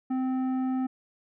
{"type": "tone with tanh clipping", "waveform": "sine", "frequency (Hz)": 259.1, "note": "C4", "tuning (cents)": -17, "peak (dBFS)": -27, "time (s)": [0.1, 0.87], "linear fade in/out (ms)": 10, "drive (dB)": 10, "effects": []}